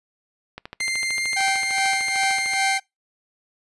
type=click train; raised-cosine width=0.3 ms; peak=-18 dBFS; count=27; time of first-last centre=0.58-2.535 s; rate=13.3 Hz
type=tone with pitch glide; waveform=sawtooth; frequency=2093 to 2109 Hz; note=C7 to C7; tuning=0 to +13 cents; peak=-19 dBFS; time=0.8-2.78 s; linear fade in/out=5 ms; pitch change=+13 cents; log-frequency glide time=0.97-1.5 s
type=tone with tremolo; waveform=sawtooth; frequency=778 Hz; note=G5; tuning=13 cents flat; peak=-16 dBFS; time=1.36-2.8 s; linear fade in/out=10 ms; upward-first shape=sine; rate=2.5 Hz; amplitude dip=80%
effects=noise-tail reverb RT60 0.2 s tail -26 dB re dry + resampled to 24000 Hz